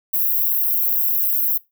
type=high-pass noise; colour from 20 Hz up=white; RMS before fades=-19 dBFS; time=0.13-1.58 s; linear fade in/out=10 ms; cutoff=12000 Hz; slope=96 dB/octave; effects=noise-tail reverb RT60 0.2 s tail -20 dB re dry